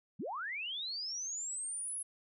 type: linear sweep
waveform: sine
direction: up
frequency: 130.81 to 10730 Hz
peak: -37 dBFS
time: 0.19-2.03 s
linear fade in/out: 10 ms
effects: none